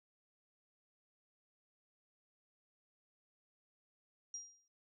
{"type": "tone with exponential decay", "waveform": "sine", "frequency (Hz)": 5700, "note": "F8", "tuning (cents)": 34, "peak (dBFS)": -40, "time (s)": [4.34, 4.68], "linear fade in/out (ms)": 2, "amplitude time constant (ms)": 73, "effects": ["noise-tail reverb RT60 0.2 s tail -25 dB re dry"]}